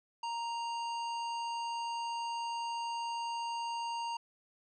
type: harmonic tone with a mistuned harmonic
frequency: 932.3 Hz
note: A#5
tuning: in tune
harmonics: 1 / 3 / 5 / 7 / 9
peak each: -35 / -45 / -49 / -55 / -60 dBFS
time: 0.23-4.17 s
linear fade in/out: 5 ms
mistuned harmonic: 7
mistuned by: -20 cents
effects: none